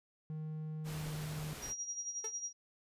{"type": "tone with pitch glide", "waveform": "triangle", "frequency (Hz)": [155.56, 152.8], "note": ["D#3", "D#3"], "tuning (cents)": [0, -31], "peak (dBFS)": -37, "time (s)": [0.3, 1.53], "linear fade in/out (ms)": 0, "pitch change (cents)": -31, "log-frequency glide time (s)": [0.84, 1.11]}
{"type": "noise", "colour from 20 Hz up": "pink", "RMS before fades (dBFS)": -47, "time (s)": [0.84, 1.74], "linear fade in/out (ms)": 50}
{"type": "tone with tremolo", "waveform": "sine", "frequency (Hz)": 5720, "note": "F8", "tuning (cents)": 41, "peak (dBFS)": -36, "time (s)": [1.61, 2.53], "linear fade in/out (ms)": 50, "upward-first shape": "sine", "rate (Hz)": 11, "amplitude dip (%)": 65}
{"type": "tone with exponential decay", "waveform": "sawtooth", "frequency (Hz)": 439.6, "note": "A4", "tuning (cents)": -2, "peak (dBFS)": -36, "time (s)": [2.24, 2.33], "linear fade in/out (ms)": 5, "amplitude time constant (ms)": 19}
{"effects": ["resampled to 32000 Hz"]}